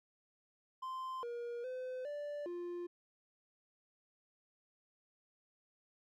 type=tone with pitch steps; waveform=triangle; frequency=1040 / 475.4 / 510 / 585 / 350.2 Hz; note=C6 / A#4 / C5 / D5 / F4; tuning=-11 / +34 / -44 / -7 / +5 cents; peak=-38 dBFS; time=0.82-2.87 s; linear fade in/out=10 ms; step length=410 ms; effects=none